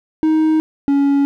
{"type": "tone pair in turn", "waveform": "triangle", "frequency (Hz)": [314.1, 280.5], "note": ["D#4", "C#4"], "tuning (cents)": [16, 21], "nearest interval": "major second", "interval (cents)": 195, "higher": "first", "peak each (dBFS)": -9, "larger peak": "neither", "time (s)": [[0.23, 0.6], [0.88, 1.25]], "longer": "neither", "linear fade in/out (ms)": 0, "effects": []}